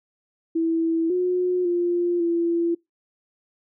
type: tone with pitch steps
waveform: sine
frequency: 328.4 / 361.8 / 349 / 339 Hz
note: E4 / F#4 / F4 / E4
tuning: -6 / -39 / -1 / +49 cents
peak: -19 dBFS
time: 0.55-2.75 s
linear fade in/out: 10 ms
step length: 550 ms
effects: noise-tail reverb RT60 0.2 s tail -26 dB re dry